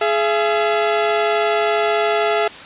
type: tone pair together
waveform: sawtooth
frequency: 420.9 / 677.2 Hz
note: G#4 / E5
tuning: +23 / +46 cents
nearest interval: minor sixth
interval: 823 cents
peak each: -14 dBFS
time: 0.01-2.48 s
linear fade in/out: 5 ms
effects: white hiss -35 dBFS RMS until 2.65 s + resampled to 8000 Hz